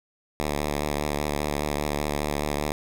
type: tone with vibrato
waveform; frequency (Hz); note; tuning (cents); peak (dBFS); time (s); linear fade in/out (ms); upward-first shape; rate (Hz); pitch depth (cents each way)
5% pulse; 73.7; D2; +7; -14; 0.4-2.72; 0; triangle; 5; 41
effects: none